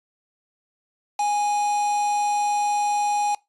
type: tone with quantisation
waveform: triangle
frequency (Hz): 827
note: G#5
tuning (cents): -8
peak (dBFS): -18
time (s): 1.19-3.35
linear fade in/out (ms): 5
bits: 5
effects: noise-tail reverb RT60 0.2 s tail -22 dB re dry + resampled to 24000 Hz